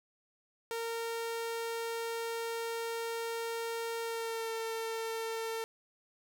sawtooth tone with pitch glide, 460 to 451.3 Hz, A#4 to A4, -23 to +44 cents, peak -31 dBFS, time 0.71-5.64 s, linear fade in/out 0 ms, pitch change -33 cents, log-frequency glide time 4.02-4.52 s, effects none

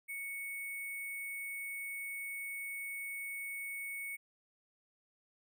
sine tone with sample-and-hold, 2220 Hz, C#7, 2 cents sharp, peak -39 dBFS, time 0.08-4.17 s, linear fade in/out 20 ms, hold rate 11025 Hz, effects none

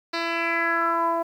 10% pulse tone with low-pass filter sweep, 334.8 Hz, E4, 27 cents sharp, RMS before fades -24 dBFS, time 0.13-1.23 s, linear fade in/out 10 ms, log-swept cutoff 4000 to 790 Hz, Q 4.1, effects 9-bit

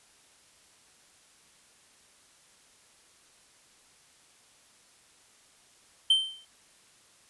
triangle tone with exponential decay, 3113 Hz, G7, 13 cents flat, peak -15 dBFS, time 6.1-6.45 s, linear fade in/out 5 ms, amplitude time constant 76 ms, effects white hiss -60 dBFS RMS until 7.29 s + resampled to 24000 Hz

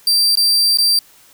40% pulse tone with dropouts, 4699 Hz, D8, in tune, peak -10 dBFS, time 0.07-0.99 s, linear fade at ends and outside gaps 2 ms, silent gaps 0.354-0.372 / 0.773-0.785 s, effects white hiss -48 dBFS RMS until 1.33 s

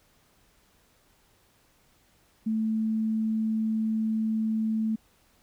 sine tone, 220 Hz, A3, in tune, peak -24 dBFS, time 2.46-4.96 s, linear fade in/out 10 ms, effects pink hiss -64 dBFS RMS until 5.42 s

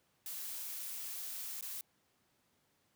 blue noise with dropouts, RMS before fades -43 dBFS, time 0.26-1.81 s, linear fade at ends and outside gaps 1 ms, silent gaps 1.61-1.625 s, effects pink hiss -75 dBFS RMS until 2.95 s + high-pass 100 Hz 12 dB/octave

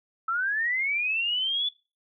sine linear sweep, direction up, 1299 to 3474 Hz, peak -24 dBFS, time 0.28-1.69 s, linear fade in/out 5 ms, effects noise-tail reverb RT60 0.3 s tail -21 dB re dry

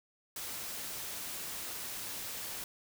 white noise, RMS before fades -41 dBFS, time 0.36-2.64 s, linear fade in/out 2 ms, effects none

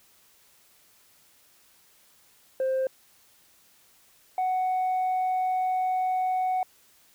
sine tone pair in turn, 525 / 742.5 Hz, C5 / F#5, +6 / +6 cents, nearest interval tritone, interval 600 cents, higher second, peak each -21 / -21 dBFS, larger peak neither, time 2.6-2.87 / 4.38-6.63 s, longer second, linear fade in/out 2 ms, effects tanh soft clip ceiling -22 dBFS + white hiss -60 dBFS RMS until 7.14 s

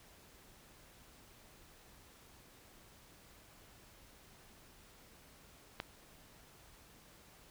click, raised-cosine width 0.3 ms, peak -22 dBFS, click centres 5.801 s, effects pink hiss -61 dBFS RMS until 7.5 s

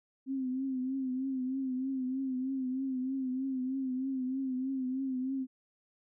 sine tone with vibrato, 261.6 Hz, C4, in tune, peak -31 dBFS, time 0.26-5.47 s, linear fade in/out 50 ms, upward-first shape triangle, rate 3.2 Hz, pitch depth 66 cents each way, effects none

